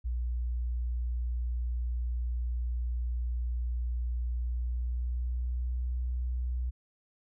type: tone with pitch glide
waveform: sine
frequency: 60 to 61.69 Hz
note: B1 to B1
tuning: -49 to -1 cents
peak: -29 dBFS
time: 0.04-6.71 s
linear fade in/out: 20 ms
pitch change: +48 cents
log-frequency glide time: 4.27-5.89 s
effects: none